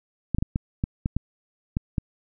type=clicks; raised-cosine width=5 ms; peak=-11 dBFS; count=9; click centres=0.347 / 0.385 / 0.425 / 0.559 / 0.839 / 1.059 / 1.166 / 1.769 / 1.982 s; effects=none